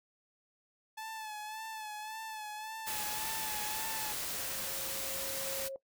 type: tone with vibrato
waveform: sawtooth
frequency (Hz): 866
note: A5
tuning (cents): -28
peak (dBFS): -37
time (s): 0.97-4.13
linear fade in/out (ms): 10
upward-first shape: sine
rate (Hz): 1.8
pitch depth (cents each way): 44
type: tone with exponential growth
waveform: sine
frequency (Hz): 540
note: C#5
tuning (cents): -45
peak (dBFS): -37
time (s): 2.35-5.76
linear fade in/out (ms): 1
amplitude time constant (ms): 740
type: noise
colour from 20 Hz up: white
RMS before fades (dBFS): -38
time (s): 2.86-5.69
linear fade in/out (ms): 20
effects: noise-tail reverb RT60 0.1 s tail -19 dB re dry